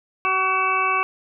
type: harmonic tone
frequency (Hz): 377.8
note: F#4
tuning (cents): +36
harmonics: 1 / 2 / 3 / 4 / 6 / 7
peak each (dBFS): -31 / -29 / -20 / -30 / -27 / -25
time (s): 0.25-1.03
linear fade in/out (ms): 0
effects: none

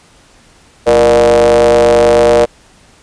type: ring-modulated tone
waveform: square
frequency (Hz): 63.8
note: C2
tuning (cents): -43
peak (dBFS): -3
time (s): 0.86-2.46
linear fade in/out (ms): 20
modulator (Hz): 535
effects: pink hiss -45 dBFS RMS until 3.02 s + resampled to 22050 Hz

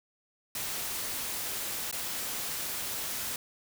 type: noise with dropouts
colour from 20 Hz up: white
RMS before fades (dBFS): -35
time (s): 0.55-3.36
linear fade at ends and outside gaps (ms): 2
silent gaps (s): 1.913-1.926
effects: none

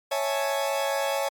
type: chord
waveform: 40% pulse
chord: A major seventh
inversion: first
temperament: equal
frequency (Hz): 554.4 / 659.3 / 830.6 / 880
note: C#5 / E5 / G#5 / A5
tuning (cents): 0 / 0 / 0 / 0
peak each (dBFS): -26 / -31 / -31 / -32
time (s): 0.11-1.29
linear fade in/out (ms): 10
effects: MP3 96 kbps

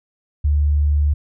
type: tone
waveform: sine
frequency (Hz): 73.42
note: D2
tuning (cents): 0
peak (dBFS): -13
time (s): 0.44-1.14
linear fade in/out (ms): 10
effects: none

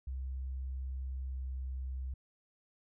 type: tone with pitch glide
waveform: sine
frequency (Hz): 65.41 to 65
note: C2 to C2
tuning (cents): 0 to -11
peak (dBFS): -36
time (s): 0.07-2.14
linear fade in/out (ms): 5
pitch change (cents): -11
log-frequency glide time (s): 1.3-1.36
effects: none

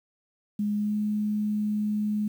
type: tone with pitch glide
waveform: sine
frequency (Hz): 207.7 to 210.4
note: G#3 to G#3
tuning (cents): 0 to +23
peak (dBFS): -24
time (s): 0.59-2.28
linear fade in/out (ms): 5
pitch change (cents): +23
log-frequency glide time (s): 0.76-0.95
effects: 9-bit

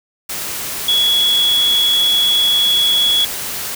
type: tone in noise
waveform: sine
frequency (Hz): 3363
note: G#7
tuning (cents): +21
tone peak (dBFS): -11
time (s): 0.88-3.25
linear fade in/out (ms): 5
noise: white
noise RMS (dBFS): -24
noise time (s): 0.29-3.75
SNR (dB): +10
effects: none

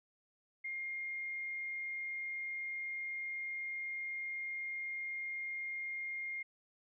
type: tone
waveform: sine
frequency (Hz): 2124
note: C7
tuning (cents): +25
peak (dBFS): -38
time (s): 0.64-6.43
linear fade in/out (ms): 10
effects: none

